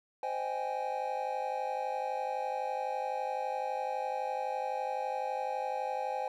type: chord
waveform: triangle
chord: Ab major seventh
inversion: first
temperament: just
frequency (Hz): 519.1 / 623 / 778.7 / 830.6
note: C5 / Eb5 / G5 / Ab5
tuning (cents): -14 / +2 / -12 / 0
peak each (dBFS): -36 / -40 / -36 / -34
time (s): 0.23-6.28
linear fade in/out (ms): 2
effects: none